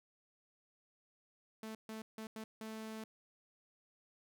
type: tone bursts at uneven times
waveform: sawtooth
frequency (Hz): 219.7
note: A3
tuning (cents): -2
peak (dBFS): -40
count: 5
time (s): 1.63-1.75 / 1.89-2.02 / 2.18-2.27 / 2.36-2.44 / 2.61-3.04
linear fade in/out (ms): 2
effects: none